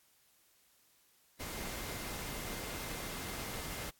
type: tone in noise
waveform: sine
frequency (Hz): 2093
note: C7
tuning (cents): 0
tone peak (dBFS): -53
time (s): 1.39-3.91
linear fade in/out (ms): 20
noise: pink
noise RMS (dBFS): -42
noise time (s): 1.39-3.91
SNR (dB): -14
effects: white hiss -69 dBFS RMS until 3.99 s + AAC 64 kbps